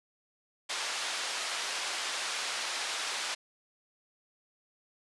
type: band-pass noise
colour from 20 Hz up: white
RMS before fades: -35 dBFS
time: 0.69-3.35 s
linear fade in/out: 10 ms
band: 640 to 5100 Hz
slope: 12 dB/octave
effects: resampled to 24000 Hz